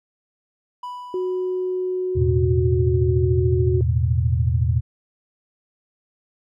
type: tone with exponential decay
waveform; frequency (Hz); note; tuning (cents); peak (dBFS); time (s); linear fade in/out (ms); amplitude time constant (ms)
triangle; 987.8; B5; 0; -26; 0.83-2.4; 5; 340
type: tone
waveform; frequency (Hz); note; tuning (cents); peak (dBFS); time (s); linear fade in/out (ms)
sine; 368; F#4; -9; -21; 1.14-3.81; 2
type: chord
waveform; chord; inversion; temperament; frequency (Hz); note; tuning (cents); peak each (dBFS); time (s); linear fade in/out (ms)
sine; E suspended fourth; none; just; 82.41 / 109.88 / 123.61; E2 / A2 / B2; 0 / -2 / +2; -20 / -22 / -21; 2.15-4.81; 20
effects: none